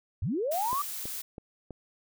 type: linear sweep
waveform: sine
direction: up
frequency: 65.41 to 1200 Hz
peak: -27 dBFS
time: 0.22-0.82 s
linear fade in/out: 5 ms
type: noise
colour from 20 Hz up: blue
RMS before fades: -37 dBFS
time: 0.51-1.22 s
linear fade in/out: 10 ms
type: click train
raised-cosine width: 2 ms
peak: -27 dBFS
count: 4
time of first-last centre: 0.73-1.707 s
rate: 3.07 Hz
effects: none